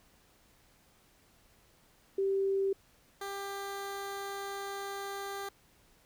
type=tone pair in turn; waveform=sine / 15% pulse; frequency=390 / 396.6 Hz; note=G4 / G4; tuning=-9 / +20 cents; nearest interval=unison; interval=29 cents; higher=second; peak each=-27 / -31 dBFS; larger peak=first; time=2.18-2.73 / 3.21-5.49 s; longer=second; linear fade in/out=5 ms; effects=pink hiss -65 dBFS RMS until 6.05 s